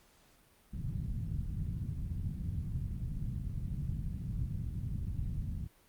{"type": "low-pass noise", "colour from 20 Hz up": "white", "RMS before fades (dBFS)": -37, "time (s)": [0.72, 5.68], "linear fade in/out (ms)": 20, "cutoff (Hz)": 150, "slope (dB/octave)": 24, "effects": ["pink hiss -65 dBFS RMS until 5.88 s", "Opus 48 kbps"]}